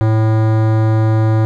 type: tone with hard clipping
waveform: sine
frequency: 110 Hz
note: A2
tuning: in tune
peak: -12 dBFS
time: 0.01-1.45 s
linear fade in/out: 0 ms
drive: 18 dB
effects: none